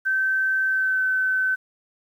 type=tone with pitch glide; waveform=sine; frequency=1545 to 1524.6 Hz; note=G6 to G6; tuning=-26 to -49 cents; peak=-19 dBFS; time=0.05-1.56 s; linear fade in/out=20 ms; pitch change=-23 cents; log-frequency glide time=0.68-1.02 s; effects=9-bit